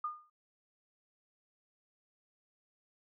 sine tone with exponential decay, 1218 Hz, D#6, 37 cents flat, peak -31 dBFS, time 0.04-0.3 s, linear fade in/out 5 ms, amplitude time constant 56 ms, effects none

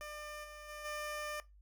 15% pulse tone with level steps, 599 Hz, D5, 34 cents sharp, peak -38 / -43 / -39 / -33 dBFS, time 0.01-1.4 s, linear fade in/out 0 ms, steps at 0.43 / 0.68 / 0.84 s, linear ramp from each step 20 ms, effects noise-tail reverb RT60 0.2 s tail -18 dB re dry + added 50 Hz sine -58 dBFS peak until 1.61 s

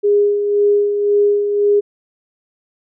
sine tone with tremolo, 410 Hz, G#4, 22 cents flat, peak -9 dBFS, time 0.03-1.81 s, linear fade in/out 20 ms, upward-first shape sine, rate 1.9 Hz, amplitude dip 50%, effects none

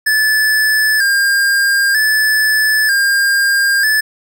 square tone with vibrato, 1671 Hz, G#6, 10 cents sharp, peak -11 dBFS, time 0.06-4.01 s, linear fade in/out 10 ms, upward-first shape square, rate 0.53 Hz, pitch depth 68 cents each way, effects none

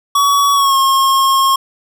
square tone with pitch glide, 1129 to 1078.6 Hz, C#6 to C#6, +31 to -48 cents, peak -10 dBFS, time 0.15-1.56 s, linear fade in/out 5 ms, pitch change -79 cents, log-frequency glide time 0.53-0.77 s, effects none

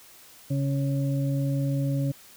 harmonic tone, 138.5 Hz, C#3, 1 cent flat, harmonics 1 / 2 / 4, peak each -24 / -30 / -36 dBFS, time 0.5-2.12 s, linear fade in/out 10 ms, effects white hiss -51 dBFS RMS until 2.36 s

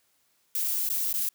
violet noise with dropouts, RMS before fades -28 dBFS, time 0.55-1.29 s, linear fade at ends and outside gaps 2 ms, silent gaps 0.891-0.899 / 1.128-1.139 s, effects white hiss -69 dBFS RMS until 1.34 s + high-pass 60 Hz 12 dB/octave

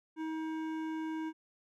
sine tone with hard clipping, 317.6 Hz, D#4, 36 cents sharp, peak -37 dBFS, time 0.16-1.33 s, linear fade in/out 50 ms, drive 13 dB, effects none

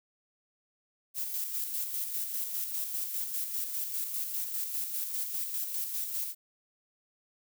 violet noise with tremolo, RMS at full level -33 dBFS, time 1.14-6.35 s, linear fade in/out 50 ms, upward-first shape square, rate 5 Hz, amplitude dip 40%, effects none

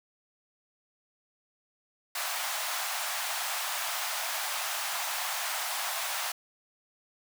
pink high-pass noise, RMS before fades -33 dBFS, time 2.15-6.32 s, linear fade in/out 5 ms, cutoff 670 Hz, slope 48 dB/octave, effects none

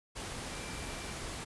sine tone in noise, 2349 Hz, D7, in tune, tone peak -51 dBFS, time 0.51-1.14 s, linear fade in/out 20 ms, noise pink, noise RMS -41 dBFS, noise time 0.15-1.45 s, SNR -13 dB, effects resampled to 24000 Hz

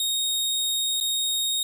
sawtooth tone with dropouts, 3729 Hz, A#7, in tune, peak -20 dBFS, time 0-1.63 s, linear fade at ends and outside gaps 2 ms, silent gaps 1.002-1.009 s, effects none

